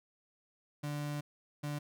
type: tone bursts at uneven times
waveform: 35% pulse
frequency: 146.8 Hz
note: D3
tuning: in tune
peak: -34 dBFS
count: 2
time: 0.83-1.21 / 1.63-1.79 s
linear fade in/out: 10 ms
effects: none